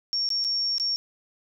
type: tone with dropouts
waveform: sine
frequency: 5510 Hz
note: F8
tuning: 24 cents flat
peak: -23 dBFS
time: 0.13-0.96 s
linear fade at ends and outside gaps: 0 ms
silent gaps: 0.29-0.303 / 0.441-0.447 / 0.782-0.799 s
effects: none